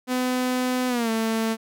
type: tone with pitch glide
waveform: sawtooth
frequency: 252.6 to 223.7 Hz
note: B3 to A3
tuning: +39 to +29 cents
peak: -18 dBFS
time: 0.07-1.57 s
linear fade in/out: 50 ms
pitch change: -210 cents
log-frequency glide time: 0.88-1.1 s
effects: none